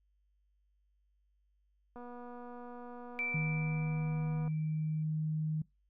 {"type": "click train", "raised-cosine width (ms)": 1, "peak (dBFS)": -36, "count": 613, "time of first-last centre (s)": [1.96, 4.479], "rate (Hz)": 243}
{"type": "tone with exponential decay", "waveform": "sine", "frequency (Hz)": 2334, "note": "D7", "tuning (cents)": -11, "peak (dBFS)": -32, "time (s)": [3.19, 5.03], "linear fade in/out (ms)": 0, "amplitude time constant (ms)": 400}
{"type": "tone", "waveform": "sine", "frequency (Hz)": 155.56, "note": "D#3", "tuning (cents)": 0, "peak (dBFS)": -31, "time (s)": [3.34, 5.62], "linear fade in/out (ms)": 5}
{"effects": ["noise-tail reverb RT60 0.2 s tail -22 dB re dry", "added 50 Hz sine -70 dBFS peak until 5.89 s"]}